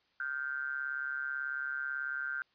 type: ring-modulated tone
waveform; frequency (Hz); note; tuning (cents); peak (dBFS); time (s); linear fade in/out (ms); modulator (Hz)
triangle; 69.1; C#2; -5; -29; 0.2-2.42; 0; 1480
effects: white hiss -72 dBFS RMS until 2.54 s + resampled to 11025 Hz